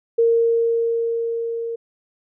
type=tone with level ramp; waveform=sine; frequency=462 Hz; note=A#4; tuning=16 cents flat; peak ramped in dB=-12 to -24 dBFS; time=0.18-1.76 s; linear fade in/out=10 ms; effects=none